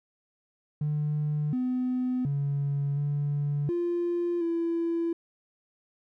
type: tone with pitch steps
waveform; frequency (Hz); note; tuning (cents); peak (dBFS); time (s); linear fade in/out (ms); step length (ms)
triangle; 149.6 / 252.5 / 141.5 / 144.5 / 346.8 / 335.6; D3 / B3 / C#3 / D3 / F4 / E4; +32 / +39 / +36 / -28 / -12 / +31; -22; 0.81-5.13; 5; 720
effects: tanh soft clip ceiling -22 dBFS